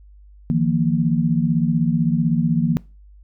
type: chord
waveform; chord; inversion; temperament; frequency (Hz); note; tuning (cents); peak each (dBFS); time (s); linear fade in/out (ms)
sine; Eb suspended second; none; equal with one note detuned; 155.56 / 171.42 / 233.1; Eb3 / F3 / Bb3; 0 / -32 / 0; -20; 0.5-2.77; 0
effects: noise-tail reverb RT60 0.3 s tail -22 dB re dry + added 50 Hz sine -43 dBFS peak until 3.23 s